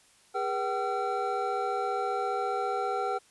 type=tone cluster; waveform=triangle; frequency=408.1 / 482.9 / 764 / 1357 Hz; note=G#4 / B4 / G5 / E6; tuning=-30 / -39 / -45 / +50 cents; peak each=-32 / -33 / -29 / -33 dBFS; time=0.34-3.19 s; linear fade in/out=20 ms; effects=white hiss -61 dBFS RMS until 3.3 s + resampled to 24000 Hz